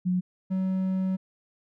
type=tone pair in turn; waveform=sine / triangle; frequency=181.5 / 188.3 Hz; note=F#3 / F#3; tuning=-33 / +31 cents; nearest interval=minor second; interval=64 cents; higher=second; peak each=-22 dBFS; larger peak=neither; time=0.05-0.21 / 0.5-1.17 s; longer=second; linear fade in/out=20 ms; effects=none